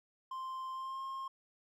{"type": "tone with pitch glide", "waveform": "triangle", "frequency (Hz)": [1046.5, 1068.5], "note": ["C6", "C6"], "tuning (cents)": [0, 36], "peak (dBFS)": -37, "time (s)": [0.31, 1.28], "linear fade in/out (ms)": 5, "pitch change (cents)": 36, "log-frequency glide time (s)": [0.73, 1.02], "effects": []}